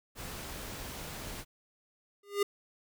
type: noise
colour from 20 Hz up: pink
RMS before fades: -42 dBFS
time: 0.15-1.45 s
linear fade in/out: 50 ms
type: tone with exponential growth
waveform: square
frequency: 405.2 Hz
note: G#4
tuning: 43 cents flat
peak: -23 dBFS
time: 2.23-2.43 s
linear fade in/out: 5 ms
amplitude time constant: 42 ms
effects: none